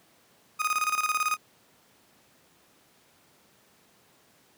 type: tone with tremolo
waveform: 30% pulse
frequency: 1244.5 Hz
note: D#6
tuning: in tune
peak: -20 dBFS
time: 0.59-1.37 s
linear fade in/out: 20 ms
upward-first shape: square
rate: 18 Hz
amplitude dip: 70%
effects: pink hiss -61 dBFS RMS until 4.57 s + high-pass 150 Hz 12 dB/octave